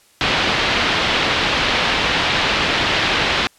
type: low-pass noise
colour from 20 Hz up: white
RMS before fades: -18 dBFS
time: 0.21-3.47 s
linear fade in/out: 0 ms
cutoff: 3700 Hz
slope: 24 dB/octave
effects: white hiss -53 dBFS RMS until 3.58 s + low-pass 11000 Hz 12 dB/octave